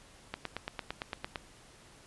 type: click train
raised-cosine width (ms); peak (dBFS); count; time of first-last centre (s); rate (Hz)
0.3; -19; 10; 0.34-1.358; 8.84
effects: pink hiss -57 dBFS RMS until 2.06 s + resampled to 24000 Hz